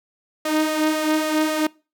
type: tone with flanger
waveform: sawtooth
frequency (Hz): 310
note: D#4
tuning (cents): -6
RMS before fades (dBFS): -21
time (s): 0.45-1.67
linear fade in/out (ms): 5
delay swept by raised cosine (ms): 1.5 to 3.3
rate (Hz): 3.7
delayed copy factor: +0.5
effects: noise-tail reverb RT60 0.3 s tail -23 dB re dry